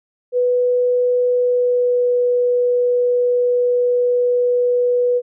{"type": "tone with pitch glide", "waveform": "sine", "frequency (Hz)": [493.9, 490.5], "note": ["B4", "B4"], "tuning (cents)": [0, -12], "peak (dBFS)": -13, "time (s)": [0.32, 5.22], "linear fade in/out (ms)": 50, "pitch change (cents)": -12, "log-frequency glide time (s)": [1.28, 2.15], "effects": []}